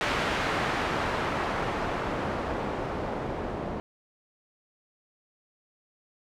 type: noise with low-pass filter sweep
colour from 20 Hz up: white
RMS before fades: -30 dBFS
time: 0.01-3.8 s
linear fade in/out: 0 ms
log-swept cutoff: 2000 to 580 Hz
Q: 0.74
effects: none